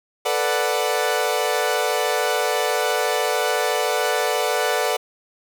sawtooth chord, B minor seventh, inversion third, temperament equal, 440 / 493.9 / 587.3 / 740 Hz, A4 / B4 / D5 / F#5, 0 / 0 / 0 / 0 cents, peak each -21 dBFS, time 0.25-4.97 s, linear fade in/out 10 ms, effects none

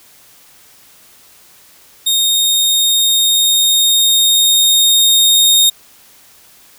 sawtooth tone with level ramp, 3701 Hz, A#7, 13 cents flat, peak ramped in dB -8 to -4 dBFS, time 2.06-5.7 s, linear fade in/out 10 ms, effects white hiss -45 dBFS RMS until 6.78 s

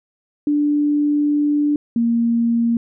sine tone pair in turn, 293.7 / 233.1 Hz, D4 / A#3, 0 / 0 cents, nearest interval major third, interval 400 cents, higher first, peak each -14 dBFS, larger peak neither, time 0.47-1.76 / 1.96-2.77 s, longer first, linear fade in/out 2 ms, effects none

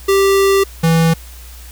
square tone pair in turn, 392 / 164.29 Hz, G4 / E3, 0 / -6 cents, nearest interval octave + minor third, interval 1506 cents, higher first, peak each -10 dBFS, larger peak neither, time 0.08-0.64 / 0.83-1.14 s, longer first, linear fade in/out 10 ms, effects added 60 Hz sine -33 dBFS peak until 1.71 s + white hiss -40 dBFS RMS until 1.71 s

